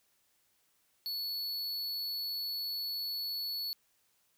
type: tone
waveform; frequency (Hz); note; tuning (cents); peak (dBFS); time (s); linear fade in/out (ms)
square; 4417; C#8; -7; -35; 1.06-3.73; 0
effects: white hiss -73 dBFS RMS until 4.37 s